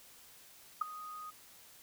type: tone with ADSR envelope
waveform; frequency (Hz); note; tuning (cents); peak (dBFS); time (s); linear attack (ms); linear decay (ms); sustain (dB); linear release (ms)
sine; 1244.5; D#6; 0; -25; 0.81-1.31; 7; 8; -18; 17
effects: white hiss -58 dBFS RMS until 1.82 s